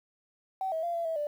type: tone with pitch steps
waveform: triangle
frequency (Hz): 763 / 644 / 688 / 677 / 650 / 590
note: G5 / E5 / F5 / E5 / E5 / D5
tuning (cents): -47 / -41 / -26 / +46 / -24 / +8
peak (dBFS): -25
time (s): 0.61-1.27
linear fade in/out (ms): 2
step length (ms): 110
effects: tanh soft clip ceiling -27 dBFS + 10-bit